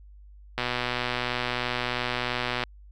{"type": "click train", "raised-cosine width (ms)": 0.3, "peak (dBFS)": -11, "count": 254, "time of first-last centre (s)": [0.58, 2.637], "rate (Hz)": 123, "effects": ["added 50 Hz sine -46 dBFS peak until 2.91 s"]}